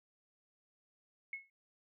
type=tone with exponential decay; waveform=sine; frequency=2184 Hz; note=C#7; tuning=26 cents flat; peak=-36 dBFS; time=1.33-1.5 s; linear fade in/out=2 ms; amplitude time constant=36 ms; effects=none

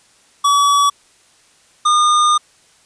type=tone pair in turn; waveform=square; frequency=1140 / 1216.3 Hz; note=C#6 / D#6; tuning=+48 / -40 cents; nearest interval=minor second; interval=112 cents; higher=second; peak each=-11 dBFS; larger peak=neither; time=0.44-0.9 / 1.85-2.38 s; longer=second; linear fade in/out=10 ms; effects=white hiss -52 dBFS RMS until 2.85 s + resampled to 22050 Hz

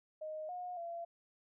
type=tone with pitch steps; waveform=sine; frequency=621 / 720 / 681 Hz; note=D#5 / F#5 / F5; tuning=-3 / -47 / -44 cents; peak=-40 dBFS; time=0.21-1.05 s; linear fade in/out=10 ms; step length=280 ms; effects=none

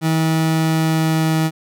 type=tone with pitch glide; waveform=30% pulse; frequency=160.3 to 159.19 Hz; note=E3 to D#3; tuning=-48 to +40 cents; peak=-12 dBFS; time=0.01-1.51 s; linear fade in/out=50 ms; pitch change=-12 cents; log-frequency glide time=0.56-1.38 s; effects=none

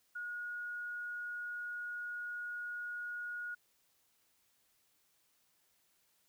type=tone; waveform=sine; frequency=1445 Hz; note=F#6; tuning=41 cents flat; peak=-39 dBFS; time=0.15-3.55 s; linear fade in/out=10 ms; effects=white hiss -74 dBFS RMS until 6.28 s

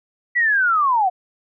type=linear sweep; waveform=sine; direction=down; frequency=1975.5 to 700 Hz; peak=-14 dBFS; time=0.35-1.1 s; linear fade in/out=20 ms; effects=none

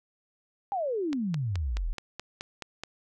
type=exponential sweep; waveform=sine; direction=down; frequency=830.6 to 34 Hz; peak=-27 dBFS; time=0.72-1.93 s; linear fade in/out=0 ms
type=click train; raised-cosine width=0.2 ms; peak=-19 dBFS; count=9; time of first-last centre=1.13-2.836 s; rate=4.69 Hz
effects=none

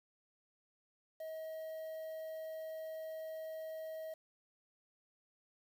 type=tone with quantisation; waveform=triangle; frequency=636 Hz; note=D#5; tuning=38 cents sharp; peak=-40 dBFS; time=1.2-4.14 s; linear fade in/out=5 ms; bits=10; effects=none

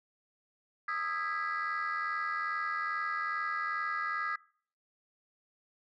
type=chord; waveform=sine; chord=E major seventh; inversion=third; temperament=just; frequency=1236.1 / 1318.5 / 1648.1 / 1977.8 Hz; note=D#6 / E6 / G#6 / B6; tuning=-12 / 0 / -14 / +2 cents; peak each=-34 / -38 / -36 / -38 dBFS; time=0.88-4.36 s; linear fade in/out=5 ms; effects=noise-tail reverb RT60 0.5 s tail -23 dB re dry + tanh soft clip ceiling -26 dBFS

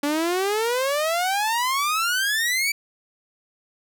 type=exponential sweep; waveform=sawtooth; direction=up; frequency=283 to 2326 Hz; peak=-17 dBFS; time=0.03-2.72 s; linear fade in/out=5 ms; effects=none

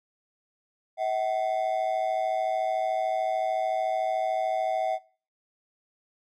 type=ring-modulated tone; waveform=triangle; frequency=700 Hz; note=F5; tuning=4 cents sharp; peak=-20 dBFS; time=0.97-4.99 s; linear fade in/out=50 ms; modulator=56.8 Hz; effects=noise-tail reverb RT60 0.4 s tail -20 dB re dry

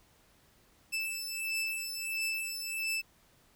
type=beating tone pair; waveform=sawtooth; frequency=2637 / 2638.5 Hz; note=E7 / E7; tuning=0 / +1 cents; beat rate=1.5 Hz; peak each=-33 / -33 dBFS; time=0.92-3.02 s; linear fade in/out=20 ms; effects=pink hiss -65 dBFS RMS until 3.55 s

